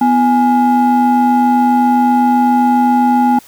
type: ring-modulated tone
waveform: triangle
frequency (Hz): 291.9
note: D4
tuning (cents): -10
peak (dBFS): -3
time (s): 0.01-3.39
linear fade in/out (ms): 5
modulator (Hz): 540
effects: white hiss -42 dBFS RMS until 3.47 s